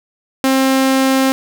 sawtooth tone, 265.7 Hz, C4, 27 cents sharp, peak -7 dBFS, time 0.44-1.32 s, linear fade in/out 0 ms, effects none

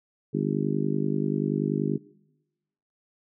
harmonic tone, 50.4 Hz, G1, 49 cents sharp, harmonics 3 / 4 / 5 / 6 / 7 / 8, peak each -29 / -30 / -31 / -32 / -32 / -33 dBFS, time 0.33-1.98 s, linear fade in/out 20 ms, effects noise-tail reverb RT60 1.0 s tail -21 dB re dry

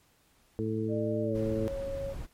harmonic tone, 110 Hz, A2, in tune, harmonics 1 / 2 / 3 / 4, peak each -34 / -34 / -34 / -34 dBFS, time 0.59-1.68 s, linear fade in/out 0 ms
sine tone with pitch glide, 596 to 549.7 Hz, D5 to C#5, +25 to -15 cents, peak -33 dBFS, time 0.88-2.15 s, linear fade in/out 50 ms, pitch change -140 cents, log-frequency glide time 1.23-1.35 s
brown noise, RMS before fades -40 dBFS, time 1.34-2.27 s, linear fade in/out 20 ms
effects pink hiss -66 dBFS RMS until 2.33 s + MP3 64 kbps

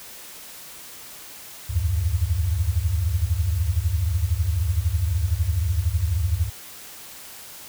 sine tone cluster, 73.2 / 84.2 / 97.1 Hz, D2 / E2 / G2, -5 / +37 / -16 cents, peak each -24 dBFS, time 1.69-6.5 s, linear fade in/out 20 ms, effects white hiss -41 dBFS RMS until 7.68 s

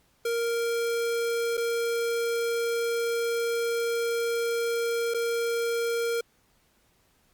square tone with dropouts, 466.2 Hz, A#4, in tune, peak -26 dBFS, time 0.25-6.21 s, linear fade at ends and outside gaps 5 ms, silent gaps 1.571-1.576 / 5.139-5.144 s, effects pink hiss -66 dBFS RMS until 7.33 s + Opus 48 kbps

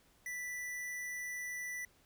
square tone, 1975.5 Hz, B6, in tune, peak -40 dBFS, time 0.26-1.85 s, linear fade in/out 2 ms, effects pink hiss -68 dBFS RMS until 2.05 s

